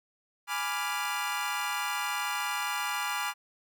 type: chord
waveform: 25% pulse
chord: G# diminished seventh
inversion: none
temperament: equal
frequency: 830.6 / 987.8 / 1174.7 / 1396.9 Hz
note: G#5 / B5 / D6 / F6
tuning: 0 / 0 / 0 / 0 cents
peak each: -32 dBFS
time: 0.47-3.34 s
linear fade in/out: 50 ms
effects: none